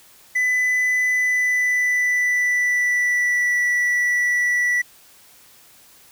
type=tone with pitch glide; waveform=triangle; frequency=2000 to 1956.6 Hz; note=B6 to B6; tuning=+21 to -17 cents; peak=-15 dBFS; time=0.35-4.82 s; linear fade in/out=10 ms; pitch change=-38 cents; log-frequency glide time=1.14-3.63 s; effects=white hiss -50 dBFS RMS until 6.11 s